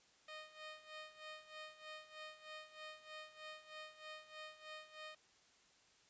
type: tone with tremolo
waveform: 10% pulse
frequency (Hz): 618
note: D#5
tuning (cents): -12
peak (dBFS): -40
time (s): 0.28-5.15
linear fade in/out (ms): 5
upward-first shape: sine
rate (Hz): 3.2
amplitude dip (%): 80
effects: white hiss -70 dBFS RMS until 6.09 s + resampled to 16000 Hz